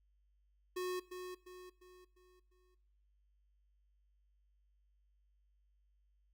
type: tone with echo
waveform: square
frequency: 364.6 Hz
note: F#4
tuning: 25 cents flat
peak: -38 dBFS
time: 0.76-1 s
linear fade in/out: 10 ms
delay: 350 ms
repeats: 5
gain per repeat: -7 dB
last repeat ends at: 2.75 s
effects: noise-tail reverb RT60 0.9 s tail -19 dB re dry + added 50 Hz sine -70 dBFS peak until 6.33 s